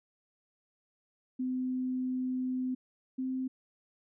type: tone pair in turn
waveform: sine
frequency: 255.6 / 259.6 Hz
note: C4 / C4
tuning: -40 / -13 cents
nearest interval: unison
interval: 27 cents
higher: second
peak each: -30 / -31 dBFS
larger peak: first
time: 1.39-2.75 / 3.18-3.48 s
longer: first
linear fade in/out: 10 ms
effects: none